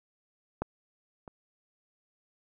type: clicks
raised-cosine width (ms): 1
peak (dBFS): -16 / -30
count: 2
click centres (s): 0.62 / 1.278
effects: none